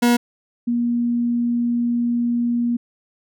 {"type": "tone pair in turn", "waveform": ["40% pulse", "sine"], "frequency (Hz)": [240, 238.3], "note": ["B3", "A#3"], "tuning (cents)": [-49, 38], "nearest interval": "unison", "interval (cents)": 13, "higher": "first", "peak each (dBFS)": [-12, -17], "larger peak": "first", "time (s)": [[0.02, 0.17], [0.67, 2.77]], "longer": "second", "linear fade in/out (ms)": 10, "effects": []}